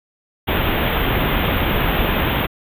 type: band-stop noise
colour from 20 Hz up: pink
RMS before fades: -18 dBFS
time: 0.47-2.47 s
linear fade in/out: 20 ms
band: 3600 to 13000 Hz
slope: 96 dB/octave
effects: resampled to 32000 Hz